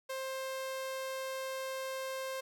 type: tone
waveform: sawtooth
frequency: 528 Hz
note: C5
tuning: 16 cents sharp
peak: -33 dBFS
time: 0.09-2.41 s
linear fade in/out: 10 ms
effects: none